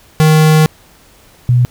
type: tone pair in turn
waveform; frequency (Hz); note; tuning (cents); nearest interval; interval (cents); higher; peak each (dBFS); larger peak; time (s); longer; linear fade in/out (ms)
square / sine; 155.9 / 122.98; D#3 / B2; +4 / -7; major third; 411; first; -6; neither; 0.2-0.66 / 1.49-1.65; first; 0
effects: pink hiss -45 dBFS RMS until 1.7 s